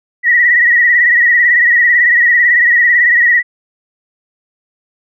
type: tone with vibrato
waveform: sine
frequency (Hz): 1919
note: A#6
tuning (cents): +50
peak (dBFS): -6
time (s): 0.23-3.43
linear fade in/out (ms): 50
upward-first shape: sine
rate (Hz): 18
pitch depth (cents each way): 58
effects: none